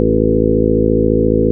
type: harmonic tone with a mistuned harmonic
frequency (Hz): 54.5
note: A1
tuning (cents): -16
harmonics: 1 / 2 / 3 / 4 / 5 / 6 / 7 / 8 / 9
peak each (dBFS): -20 / -20 / -23 / -18 / -18 / -21 / -18 / -18 / -17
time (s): 0-1.51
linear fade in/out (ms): 0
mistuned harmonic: 6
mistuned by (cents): +24
effects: none